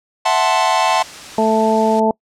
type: chord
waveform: 45% pulse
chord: F# half-diminished seventh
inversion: third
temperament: equal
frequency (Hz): 659.3 / 740 / 880 / 1046.5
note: E5 / F#5 / A5 / C6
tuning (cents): 0 / 0 / 0 / 0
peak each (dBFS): -20 / -18 / -17 / -19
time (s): 0.25-1.03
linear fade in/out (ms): 10
type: noise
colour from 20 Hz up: white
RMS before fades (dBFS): -33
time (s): 0.87-2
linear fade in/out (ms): 5
type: harmonic tone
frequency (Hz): 220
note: A3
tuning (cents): 0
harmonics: 1 / 2 / 3 / 4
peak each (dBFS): -17 / -17 / -17 / -17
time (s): 1.38-2.11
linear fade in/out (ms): 2
effects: noise-tail reverb RT60 0.1 s tail -26 dB re dry + low-pass 7000 Hz 12 dB/octave